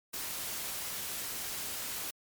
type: noise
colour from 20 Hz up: white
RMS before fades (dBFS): -38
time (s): 0.13-2.11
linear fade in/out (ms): 10
effects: MP3 96 kbps

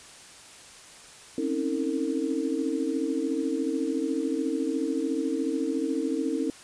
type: tone cluster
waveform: sine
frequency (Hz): 263.3 / 277.2 / 320 / 454.4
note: C4 / C#4 / D#4 / A#4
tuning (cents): +11 / 0 / +49 / -44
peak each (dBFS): -33 / -30 / -29 / -32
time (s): 1.38-6.5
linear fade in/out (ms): 2
effects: white hiss -48 dBFS RMS until 6.63 s + resampled to 22050 Hz

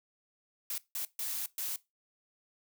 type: noise bursts at uneven times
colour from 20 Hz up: blue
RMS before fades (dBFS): -36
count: 4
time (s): 0.7-0.78 / 0.95-1.05 / 1.19-1.46 / 1.58-1.76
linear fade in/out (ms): 2
effects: noise-tail reverb RT60 0.2 s tail -19 dB re dry

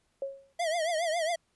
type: tone with exponential decay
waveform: sine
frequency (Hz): 547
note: C#5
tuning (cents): -23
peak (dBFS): -28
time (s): 0.22-0.53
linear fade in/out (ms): 2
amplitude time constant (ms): 66
type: tone with vibrato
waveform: square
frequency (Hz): 659.3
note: E5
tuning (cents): 0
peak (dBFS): -28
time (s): 0.59-1.36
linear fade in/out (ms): 10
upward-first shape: triangle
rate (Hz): 7.3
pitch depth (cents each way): 140
effects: pink hiss -73 dBFS RMS until 1.55 s + resampled to 24000 Hz

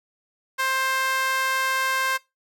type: tone with high-pass filter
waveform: sawtooth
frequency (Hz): 527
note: C5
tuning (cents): +12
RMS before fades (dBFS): -24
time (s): 0.58-2.18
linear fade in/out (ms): 20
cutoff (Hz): 1300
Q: 2.4
effects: noise-tail reverb RT60 0.2 s tail -20 dB re dry

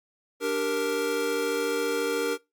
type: chord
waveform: square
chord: G minor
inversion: second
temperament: equal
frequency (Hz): 293.7 / 392 / 466.2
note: D4 / G4 / Bb4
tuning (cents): 0 / 0 / 0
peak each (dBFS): -33 / -33 / -27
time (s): 0.4-2.38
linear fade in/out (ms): 50
effects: noise-tail reverb RT60 0.2 s tail -20 dB re dry + Opus 48 kbps

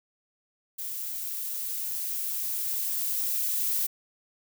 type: noise with level ramp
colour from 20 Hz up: violet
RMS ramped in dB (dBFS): -35 to -27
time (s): 0.78-3.87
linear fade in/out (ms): 10
effects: none

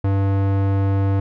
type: tone with low-pass filter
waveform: square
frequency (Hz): 98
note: G2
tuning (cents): 0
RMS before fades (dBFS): -18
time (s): 0.04-1.2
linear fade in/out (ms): 5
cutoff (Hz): 1300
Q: 0.51
effects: none

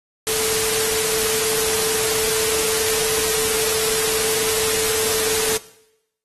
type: tone in noise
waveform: sine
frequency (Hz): 440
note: A4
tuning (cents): 0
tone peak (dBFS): -25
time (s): 0.27-5.57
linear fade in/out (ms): 0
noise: white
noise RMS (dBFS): -21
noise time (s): 0.27-5.57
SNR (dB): -7
effects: noise-tail reverb RT60 0.8 s tail -18 dB re dry + AAC 32 kbps

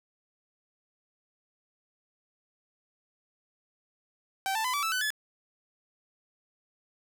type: tone with pitch steps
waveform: sawtooth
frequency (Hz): 774 / 884 / 1009.6 / 1153 / 1316.8 / 1503.9 / 1717.6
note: G5 / A5 / B5 / D6 / E6 / F#6 / A6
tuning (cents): -22 / +8 / +38 / -32 / -2 / +28 / -42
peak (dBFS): -24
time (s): 4.46-5.104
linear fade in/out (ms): 0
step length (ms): 92
effects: none

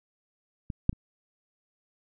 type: clicks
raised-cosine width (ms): 5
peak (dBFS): -21 / -9 / -30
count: 3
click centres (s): 0.702 / 0.894 / 0.929
effects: none

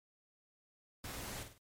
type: noise with echo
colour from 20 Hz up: pink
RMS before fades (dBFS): -45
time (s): 1.04-1.43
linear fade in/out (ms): 2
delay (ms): 50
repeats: 3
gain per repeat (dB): -7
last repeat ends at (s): 1.58
effects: MP3 64 kbps

